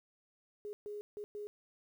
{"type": "tone bursts at uneven times", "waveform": "sine", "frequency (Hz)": 415.3, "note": "G#4", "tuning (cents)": 0, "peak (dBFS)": -40, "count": 4, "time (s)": [[0.65, 0.73], [0.86, 1.01], [1.17, 1.24], [1.35, 1.47]], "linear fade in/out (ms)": 0, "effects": ["11-bit"]}